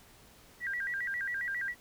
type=tone with vibrato; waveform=sine; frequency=1760 Hz; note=A6; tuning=in tune; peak=-32 dBFS; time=0.6-1.75 s; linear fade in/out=50 ms; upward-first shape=square; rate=7.4 Hz; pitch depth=170 cents each way; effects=pink hiss -58 dBFS RMS until 1.8 s